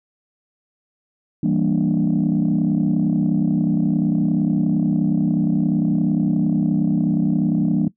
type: chord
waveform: sine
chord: E half-diminished seventh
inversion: none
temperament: equal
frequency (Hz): 164.81 / 196 / 233.1 / 293.7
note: E3 / G3 / Bb3 / D4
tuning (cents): 0 / 0 / 0 / 0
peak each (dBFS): -20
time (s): 1.43-7.88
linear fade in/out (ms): 5
effects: noise-tail reverb RT60 0.1 s tail -19 dB re dry + tanh soft clip ceiling -10 dBFS